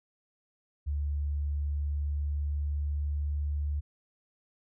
sine tone with pitch glide, 72.6 to 73.15 Hz, D2 to D2, -19 to -6 cents, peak -28 dBFS, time 0.86-3.81 s, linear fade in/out 20 ms, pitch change +13 cents, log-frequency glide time 1.6-3.41 s, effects none

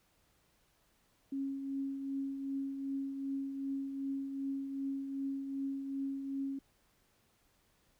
sine tone with tremolo, 273.4 Hz, C#4, 24 cents flat, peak -33 dBFS, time 1.32-6.59 s, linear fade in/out 5 ms, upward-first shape triangle, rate 2.6 Hz, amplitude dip 50%, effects pink hiss -72 dBFS RMS until 7.99 s

